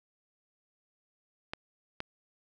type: clicks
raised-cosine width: 0.3 ms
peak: -19 / -19 dBFS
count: 2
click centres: 1.535 / 2.004 s
effects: none